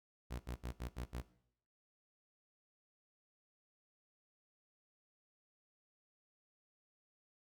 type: tone bursts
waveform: sawtooth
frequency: 60.9 Hz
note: B1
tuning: 24 cents flat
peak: -37 dBFS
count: 6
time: 0.3-1.22 s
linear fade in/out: 20 ms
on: 95 ms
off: 70 ms
effects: noise-tail reverb RT60 0.7 s tail -17 dB re dry